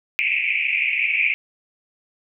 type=band-pass noise; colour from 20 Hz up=pink; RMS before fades=-21 dBFS; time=0.19-1.34 s; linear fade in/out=0 ms; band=2200 to 2600 Hz; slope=96 dB/octave; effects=none